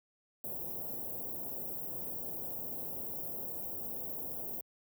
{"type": "band-stop noise", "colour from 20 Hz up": "white", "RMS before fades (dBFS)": -40, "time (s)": [0.44, 4.61], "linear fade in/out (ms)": 2, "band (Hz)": [680, 15000], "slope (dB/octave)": 24, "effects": ["high-pass 80 Hz 12 dB/octave"]}